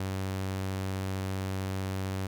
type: tone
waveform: sawtooth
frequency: 95.5 Hz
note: G2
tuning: 45 cents flat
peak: -27 dBFS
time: 0-2.27 s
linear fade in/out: 5 ms
effects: none